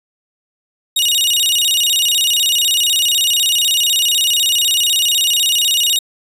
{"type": "tone with vibrato", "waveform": "sawtooth", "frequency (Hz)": 3286, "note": "G#7", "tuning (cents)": -19, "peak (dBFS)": -9, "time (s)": [0.96, 5.99], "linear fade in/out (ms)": 5, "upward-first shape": "square", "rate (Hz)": 16, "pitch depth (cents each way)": 230, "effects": ["resampled to 32000 Hz", "8-bit"]}